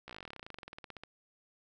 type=slowing click train; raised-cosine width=0.3 ms; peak=-29 dBFS; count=28; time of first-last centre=0.08-1.036 s; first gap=15 ms; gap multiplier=1.06; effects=none